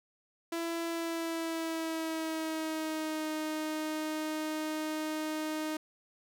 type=tone with pitch glide; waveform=sawtooth; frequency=334.4 to 310.2 Hz; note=E4 to D#4; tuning=+25 to -5 cents; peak=-29 dBFS; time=0.52-5.77 s; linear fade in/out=5 ms; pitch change=-130 cents; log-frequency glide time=0.88-3.3 s; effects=none